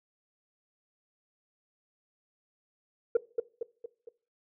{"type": "tone with echo", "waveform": "sine", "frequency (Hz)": 465.4, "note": "A#4", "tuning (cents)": -3, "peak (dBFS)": -17, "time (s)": [3.15, 3.17], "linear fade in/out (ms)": 5, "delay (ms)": 230, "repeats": 4, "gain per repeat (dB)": -6, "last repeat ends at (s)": 4.09, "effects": ["noise-tail reverb RT60 0.4 s tail -20 dB re dry", "tanh soft clip ceiling -18 dBFS"]}